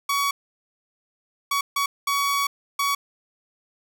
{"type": "tone bursts at uneven times", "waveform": "sawtooth", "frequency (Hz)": 1127, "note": "C#6", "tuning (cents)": 28, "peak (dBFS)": -17, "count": 5, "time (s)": [[0.09, 0.31], [1.51, 1.61], [1.76, 1.86], [2.07, 2.47], [2.79, 2.95]], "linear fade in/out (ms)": 5, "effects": []}